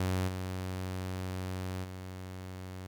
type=tone with level steps; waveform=sawtooth; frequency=92.8 Hz; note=F#2; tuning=6 cents sharp; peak=-25 / -31 / -37 dBFS; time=0-2.87 s; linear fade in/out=5 ms; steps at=0.27 / 1.83 s; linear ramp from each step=20 ms; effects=11-bit